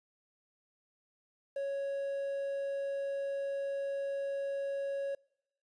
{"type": "tone with quantisation", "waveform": "triangle", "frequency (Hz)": 554.4, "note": "C#5", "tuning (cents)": 0, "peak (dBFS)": -31, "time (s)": [1.56, 5.15], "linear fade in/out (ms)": 5, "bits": 10, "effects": ["noise-tail reverb RT60 0.8 s tail -26 dB re dry", "resampled to 22050 Hz"]}